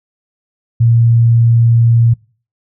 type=tone; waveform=sine; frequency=116.54 Hz; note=A#2; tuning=in tune; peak=-6 dBFS; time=0.8-2.14 s; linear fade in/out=10 ms; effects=noise-tail reverb RT60 0.4 s tail -24 dB re dry